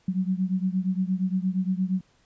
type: beating tone pair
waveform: sine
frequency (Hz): 183.5 / 192.1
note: F#3 / G3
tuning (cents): -14 / -35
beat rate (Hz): 8.6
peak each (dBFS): -25 / -27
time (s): 0.08-2.01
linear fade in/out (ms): 5
effects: pink hiss -64 dBFS RMS until 2.25 s + resampled to 16000 Hz